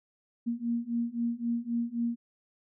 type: beating tone pair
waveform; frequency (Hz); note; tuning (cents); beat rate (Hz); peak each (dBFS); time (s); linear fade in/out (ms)
sine; 233.1 / 236.9; A#3 / A#3; 0 / +28; 3.8; -32 / -31; 0.46-2.16; 20
effects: none